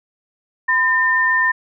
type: tone pair together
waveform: sine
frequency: 1013.3 / 1807 Hz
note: B5 / A6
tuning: +44 / +46 cents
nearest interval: minor seventh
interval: 1002 cents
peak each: -20 / -14 dBFS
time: 0.68-1.52 s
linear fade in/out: 10 ms
effects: none